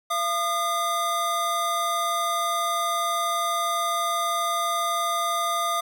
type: tone pair together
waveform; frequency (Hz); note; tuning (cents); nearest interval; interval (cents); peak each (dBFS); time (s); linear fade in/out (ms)
square; 680.8 / 1219; F5 / D#6; -44 / -36; minor seventh; 1008; -29 / -25; 0.1-5.81; 10
effects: none